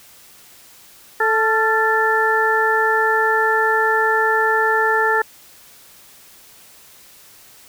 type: harmonic tone with a mistuned harmonic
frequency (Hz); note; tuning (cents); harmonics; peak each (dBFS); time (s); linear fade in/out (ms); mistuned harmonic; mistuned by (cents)
440; A4; 0; 1 / 2 / 3 / 4; -20 / -20 / -21 / -18; 1.2-5.22; 5; 3; +58
effects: white hiss -46 dBFS RMS until 7.68 s